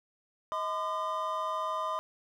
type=tone cluster; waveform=triangle; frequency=632 / 1021 / 1208 Hz; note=D#5 / C6 / D6; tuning=+27 / -43 / +48 cents; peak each=-35 / -32 / -33 dBFS; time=0.52-1.99 s; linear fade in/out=0 ms; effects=none